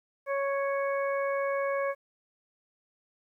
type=harmonic tone; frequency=554.4 Hz; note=C#5; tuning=in tune; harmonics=1 / 2 / 3 / 4; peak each=-28 / -34 / -38 / -40 dBFS; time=0.26-1.95 s; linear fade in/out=50 ms; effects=11-bit